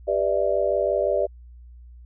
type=chord; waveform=sine; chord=E minor seventh; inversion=first; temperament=just; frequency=395.6 / 494.4 / 593.3 / 659.3 Hz; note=G4 / B4 / D5 / E5; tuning=+16 / +2 / +18 / 0 cents; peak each=-26 / -27 / -22 / -27 dBFS; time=0.07-1.27 s; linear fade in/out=20 ms; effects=added 60 Hz sine -42 dBFS peak until 2.05 s